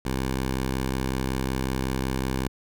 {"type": "tone", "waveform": "10% pulse", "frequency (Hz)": 65.41, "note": "C2", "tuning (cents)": 0, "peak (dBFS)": -17, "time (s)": [0.05, 2.48], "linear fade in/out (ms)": 5, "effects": []}